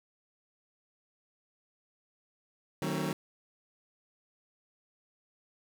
25% pulse chord, D# diminished seventh, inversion none, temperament just, 155.56 / 186.68 / 224 / 268.8 Hz, D#3 / F#3 / A3 / C4, 0 / +16 / +31 / +47 cents, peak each -31 / -32 / -36 / -35 dBFS, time 2.82-3.13 s, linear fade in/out 2 ms, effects none

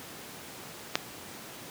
click, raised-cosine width 0.2 ms, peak -6 dBFS, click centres 0.955 s, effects pink hiss -44 dBFS RMS until 1.7 s + high-pass 150 Hz 12 dB/octave

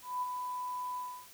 sine tone with ADSR envelope, 996 Hz, B5, 14 cents sharp, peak -30 dBFS, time 0.02-1.28 s, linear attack 200 ms, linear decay 27 ms, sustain -5 dB, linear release 310 ms, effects white hiss -55 dBFS RMS until 1.33 s

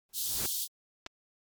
pink noise with exponential growth, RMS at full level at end -35 dBFS, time 0.09-0.46 s, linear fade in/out 1 ms, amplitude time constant 79 ms
white high-pass noise, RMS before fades -33 dBFS, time 0.13-0.68 s, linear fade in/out 50 ms, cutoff 3300 Hz, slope 48 dB/octave
clicks, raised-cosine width 0.2 ms, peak -23 / -23 dBFS, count 2, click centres 1.063 / 1.066 s
effects MP3 96 kbps

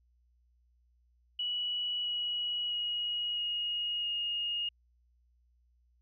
sine tone with pitch steps, 2936 / 2916 / 2896 / 2876 / 2856 Hz, F#7 / F#7 / F#7 / F#7 / F7, -14 / -26 / -38 / -50 / +38 cents, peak -31 dBFS, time 1.39-4.69 s, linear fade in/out 5 ms, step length 660 ms, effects added 60 Hz sine -66 dBFS peak until 6.01 s

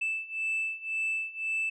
sine beating tone pair, 2637 / 2638.9 Hz, E7 / E7, 0 / +1 cents, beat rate 1.9 Hz, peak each -32 / -30 dBFS, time 0.01-1.7 s, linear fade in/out 10 ms, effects tanh soft clip ceiling -25 dBFS

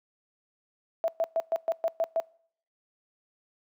sine tone bursts, 659.3 Hz, E5, in tune, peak -22 dBFS, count 8, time 1.04-2.2 s, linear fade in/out 0 ms, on 40 ms, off 120 ms, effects noise-tail reverb RT60 0.6 s tail -25 dB re dry + high-pass 400 Hz 12 dB/octave

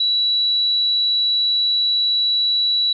sine tone, 3927 Hz, B7, 11 cents flat, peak -15 dBFS, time 0-2.93 s, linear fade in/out 5 ms, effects none

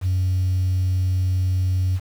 sine tone, 92.5 Hz, F#2, in tune, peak -16 dBFS, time 0.01-2 s, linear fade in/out 50 ms, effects tanh soft clip ceiling -14 dBFS + 7-bit

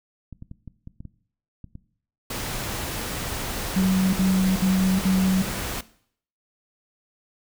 clicks, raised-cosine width 5 ms, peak -26 dBFS, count 11, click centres 0.327 / 0.424 / 0.514 / 0.677 / 0.874 / 1.005 / 1.053 / 1.643 / 1.754 / 3.012 / 3.227 s
pink noise, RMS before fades -30 dBFS, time 2.3-5.81 s, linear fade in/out 5 ms
sine tone bursts, 188.1 Hz, F#3, 29 cents sharp, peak -17 dBFS, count 4, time 3.76-5.42 s, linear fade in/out 5 ms, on 370 ms, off 60 ms
effects noise-tail reverb RT60 0.6 s tail -18 dB re dry

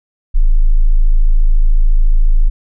sine tone, 27.03 Hz, A0, 30 cents flat, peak -5 dBFS, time 0.34-2.5 s, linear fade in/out 20 ms, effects none

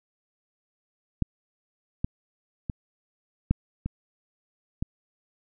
clicks, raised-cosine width 5 ms, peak -10 / -13 / -17 / -8 / -17 / -15 dBFS, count 6, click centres 1.223 / 2.045 / 2.698 / 3.51 / 3.86 / 4.825 s, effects none

